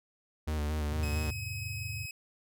45% pulse tone with vibrato, 75.6 Hz, D#2, 49 cents flat, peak -30 dBFS, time 0.47-1.31 s, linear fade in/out 10 ms, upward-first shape square, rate 4.4 Hz, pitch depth 35 cents each way
sine chord, E augmented, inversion none, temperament just, 82.41 / 103.01 / 128.76 Hz, E2 / G#2 / B#2, 0 / -14 / -27 cents, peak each -42 / -39 / -43 dBFS, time 0.89-2.06 s, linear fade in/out 10 ms
sawtooth tone, 2545 Hz, D#7, 39 cents sharp, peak -36 dBFS, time 1.03-2.11 s, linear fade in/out 2 ms
effects none

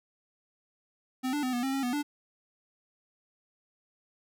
square tone with pitch steps, 257.8 / 293.5 / 254.8 / 242.8 / 267.6 / 272 / 245.5 / 292.5 Hz, C4 / D4 / C4 / B3 / C4 / C#4 / B3 / D4, -26 / -1 / -46 / -29 / +39 / -33 / -10 / -7 cents, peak -29 dBFS, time 1.23-2.03 s, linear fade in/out 20 ms, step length 100 ms, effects none

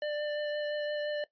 square tone with vibrato, 594 Hz, D5, 20 cents sharp, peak -32 dBFS, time 0.02-1.24 s, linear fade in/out 2 ms, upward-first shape triangle, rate 5.8 Hz, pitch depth 13 cents each way, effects noise-tail reverb RT60 0.1 s tail -18 dB re dry + resampled to 11025 Hz

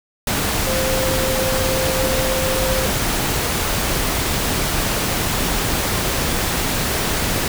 sine tone in noise, 523.3 Hz, C5, in tune, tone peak -21 dBFS, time 0.67-2.86 s, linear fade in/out 2 ms, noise pink, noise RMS -20 dBFS, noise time 0.27-7.48 s, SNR -4 dB, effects none

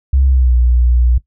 sine tone with pitch glide, 67 to 60.73 Hz, C2 to B1, +42 to -28 cents, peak -7 dBFS, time 0.13-1.18 s, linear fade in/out 5 ms, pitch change -170 cents, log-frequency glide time 0.26-0.55 s, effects noise-tail reverb RT60 0.1 s tail -18 dB re dry + tanh soft clip ceiling -3 dBFS

